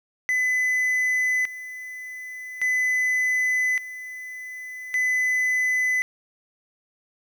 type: tone with tremolo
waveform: triangle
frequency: 2009 Hz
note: B6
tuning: 29 cents sharp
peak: -18 dBFS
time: 0.29-6.02 s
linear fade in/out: 0 ms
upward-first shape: square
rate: 0.43 Hz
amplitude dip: 80%
effects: 8-bit